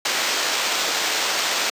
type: noise with sample-and-hold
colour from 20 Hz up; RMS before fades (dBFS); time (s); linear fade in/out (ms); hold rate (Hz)
white; -22; 0.05-1.7; 5; 11025
effects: high-pass 400 Hz 12 dB/octave + resampled to 32000 Hz